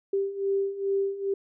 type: beating tone pair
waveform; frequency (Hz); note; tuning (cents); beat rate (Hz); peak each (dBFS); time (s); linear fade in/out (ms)
sine; 392 / 394.4; G4 / G4; 0 / +11; 2.4; -30 / -26; 0.13-1.34; 5
effects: none